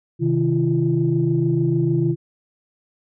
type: tone cluster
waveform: sine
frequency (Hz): 131.6 / 158.3 / 340.7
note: C3 / D#3 / F4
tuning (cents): +10 / +30 / -43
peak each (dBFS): -20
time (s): 0.19-2.16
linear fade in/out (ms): 50
effects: tanh soft clip ceiling -7 dBFS